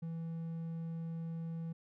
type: tone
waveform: triangle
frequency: 164.81 Hz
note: E3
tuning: in tune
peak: -36 dBFS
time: 0.02-1.73 s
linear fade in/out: 10 ms
effects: none